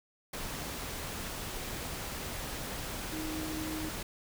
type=tone in noise; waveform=sine; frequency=312.7 Hz; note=D#4; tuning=9 cents sharp; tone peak=-37 dBFS; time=3.12-3.89 s; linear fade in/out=5 ms; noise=pink; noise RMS=-39 dBFS; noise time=0.33-4.03 s; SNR=-1 dB; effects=none